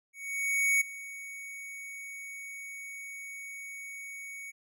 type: tone with ADSR envelope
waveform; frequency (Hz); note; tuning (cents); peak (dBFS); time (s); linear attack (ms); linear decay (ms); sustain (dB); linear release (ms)
square; 2233; C#7; +12; -23; 0.13-4.52; 680; 9; -18; 25
effects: none